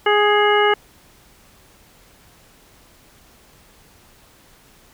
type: harmonic tone with a mistuned harmonic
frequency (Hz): 415.3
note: G#4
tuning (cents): 0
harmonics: 1 / 2 / 3 / 4 / 5 / 7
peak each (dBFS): -16 / -19 / -21 / -22 / -23 / -24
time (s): 0.06-0.74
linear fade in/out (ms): 5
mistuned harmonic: 5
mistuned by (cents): +30
effects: pink hiss -51 dBFS RMS until 4.93 s